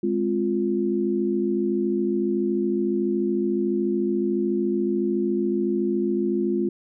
sine chord, F minor, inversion first, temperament equal, 207.7 / 261.6 / 349.2 Hz, Ab3 / C4 / F4, 0 / 0 / 0 cents, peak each -25 / -28 / -23 dBFS, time 0.03-6.69 s, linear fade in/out 5 ms, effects none

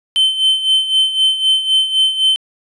triangle tone with tremolo, 3080 Hz, G7, 31 cents flat, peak -7 dBFS, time 0.16-2.36 s, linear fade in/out 0 ms, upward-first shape sine, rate 3.9 Hz, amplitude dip 70%, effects resampled to 22050 Hz

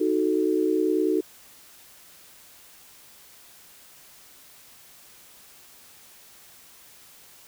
sine chord, D# diminished, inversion none, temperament equal, 311.1 / 370 / 440 Hz, D#4 / F#4 / A4, 0 / 0 / 0 cents, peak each -24 / -24 / -26 dBFS, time 0-1.21 s, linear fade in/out 10 ms, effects white hiss -51 dBFS RMS until 7.47 s

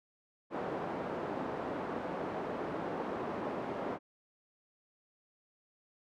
pink band-pass noise, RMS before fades -38 dBFS, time 0.5-3.99 s, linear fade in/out 50 ms, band 270 to 940 Hz, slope 12 dB/octave, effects none

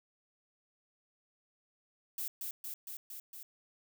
violet noise with echo, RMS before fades -38 dBFS, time 2.18-2.28 s, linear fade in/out 2 ms, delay 230 ms, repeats 5, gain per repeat -2 dB, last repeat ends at 3.43 s, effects none

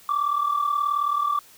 sine tone pair together, 1136 / 1174.7 Hz, C#6 / D6, +42 / 0 cents, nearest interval minor second, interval 58 cents, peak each -24 / -21 dBFS, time 0.09-1.39 s, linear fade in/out 2 ms, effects tanh soft clip ceiling -16 dBFS + white hiss -51 dBFS RMS until 1.57 s

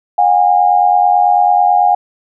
sine tone pair together, 720.9 / 810 Hz, F#5 / G#5, -45 / -43 cents, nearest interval major second, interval 202 cents, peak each -10 dBFS, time 0.18-1.95 s, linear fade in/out 5 ms, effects none

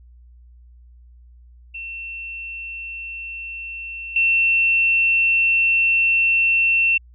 sine tone with level steps, 2700 Hz, E7, 41 cents sharp, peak -29 / -14 dBFS, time 1.74-6.98 s, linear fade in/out 10 ms, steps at 4.16 s, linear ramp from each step 2 ms, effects added 60 Hz sine -44 dBFS peak until 7.14 s

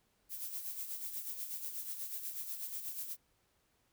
violet noise with tremolo, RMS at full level -40 dBFS, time 0.29-3.17 s, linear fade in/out 50 ms, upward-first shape sine, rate 8.2 Hz, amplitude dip 55%, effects pink hiss -75 dBFS RMS until 3.92 s

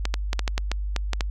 clicks, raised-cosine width 0.2 ms, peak -8 dBFS, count 10, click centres 0.054 / 0.141 / 0.331 / 0.393 / 0.478 / 0.579 / 0.716 / 0.963 / 1.133 / 1.208 s, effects added 50 Hz sine -25 dBFS peak until 1.3 s

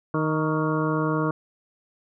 harmonic tone with a mistuned harmonic, 155.56 Hz, D#3, in tune, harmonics 1 / 2 / 3 / 4 / 6 / 7 / 8 / 9, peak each -26 / -26 / -29 / -33 / -35 / -30 / -37 / -34 dBFS, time 0.14-1.31 s, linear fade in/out 2 ms, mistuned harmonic 7, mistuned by +38 cents, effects none

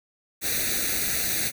white noise with comb filter, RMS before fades -26 dBFS, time 0.41-1.52 s, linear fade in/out 50 ms, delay 0.48 ms, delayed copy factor +0.85, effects none

